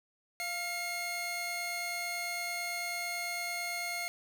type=tone pair together; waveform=sawtooth; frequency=695 / 2154 Hz; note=F5 / C7; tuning=-9 / +50 cents; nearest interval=octave + minor sixth; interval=1959 cents; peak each=-36 / -32 dBFS; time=0.4-4.08 s; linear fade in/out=0 ms; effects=none